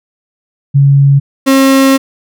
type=tone pair in turn; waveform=sine / 35% pulse; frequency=139.6 / 269.2 Hz; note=C#3 / C4; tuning=+13 / +49 cents; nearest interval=major seventh; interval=1136 cents; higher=second; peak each=-3 dBFS; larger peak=neither; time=0.74-1.2 / 1.46-1.98 s; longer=second; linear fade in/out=20 ms; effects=none